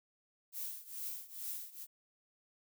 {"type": "noise with tremolo", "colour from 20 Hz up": "violet", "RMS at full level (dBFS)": -40, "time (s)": [0.52, 1.87], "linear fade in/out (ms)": 50, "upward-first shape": "triangle", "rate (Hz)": 2.3, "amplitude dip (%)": 90, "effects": []}